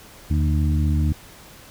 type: harmonic tone with a mistuned harmonic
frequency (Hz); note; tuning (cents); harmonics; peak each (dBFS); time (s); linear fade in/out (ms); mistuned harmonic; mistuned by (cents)
75.7; D#2; -47; 1 / 2 / 3 / 4; -18 / -24 / -28 / -30; 0.3-1.13; 10; 1; +80
effects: pink hiss -45 dBFS RMS until 1.7 s